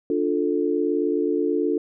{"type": "chord", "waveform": "sine", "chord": "D minor", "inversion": "none", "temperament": "just", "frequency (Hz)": [293.7, 352.4, 440.5], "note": ["D4", "F4", "A4"], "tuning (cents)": [0, 16, 2], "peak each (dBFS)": -24, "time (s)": [0.1, 1.78], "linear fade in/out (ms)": 2, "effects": []}